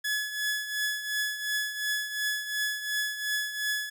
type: tone with tremolo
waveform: sawtooth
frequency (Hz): 1702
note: G#6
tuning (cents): +42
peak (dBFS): -22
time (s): 0.04-3.9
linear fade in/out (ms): 10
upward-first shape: triangle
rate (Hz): 2.8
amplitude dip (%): 70
effects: none